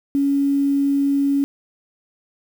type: tone with quantisation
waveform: sine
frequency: 279.6 Hz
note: C#4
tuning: 15 cents sharp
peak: -15 dBFS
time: 0.15-1.44 s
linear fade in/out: 0 ms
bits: 7
effects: none